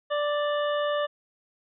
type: harmonic tone with a mistuned harmonic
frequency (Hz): 587.3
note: D5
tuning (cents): 0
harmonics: 1 / 2 / 3 / 5 / 6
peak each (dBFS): -25 / -31 / -35 / -39 / -41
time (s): 0.1-1.07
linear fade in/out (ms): 20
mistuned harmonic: 6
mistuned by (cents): +15
effects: none